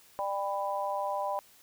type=harmonic tone; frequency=198.5 Hz; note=G3; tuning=22 cents sharp; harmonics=3 / 4 / 5; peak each=-34 / -34 / -34 dBFS; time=0.19-1.39 s; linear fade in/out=0 ms; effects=white hiss -59 dBFS RMS until 1.62 s